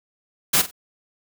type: noise with echo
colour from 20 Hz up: white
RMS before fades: -17 dBFS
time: 0.53-0.62 s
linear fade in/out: 10 ms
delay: 46 ms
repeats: 2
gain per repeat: -13 dB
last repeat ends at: 0.712 s
effects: none